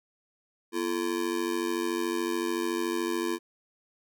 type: tone with amplitude modulation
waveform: square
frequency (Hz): 340.2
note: F4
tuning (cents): -45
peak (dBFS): -24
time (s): 0.72-3.39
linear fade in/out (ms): 50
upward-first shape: sine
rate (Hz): 93.7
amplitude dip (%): 95
effects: none